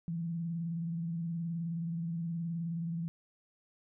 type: tone with vibrato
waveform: sine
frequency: 167.4 Hz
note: E3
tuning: 27 cents sharp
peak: -33 dBFS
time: 0.08-3.08 s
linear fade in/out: 0 ms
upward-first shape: square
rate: 19 Hz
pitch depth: 41 cents each way
effects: none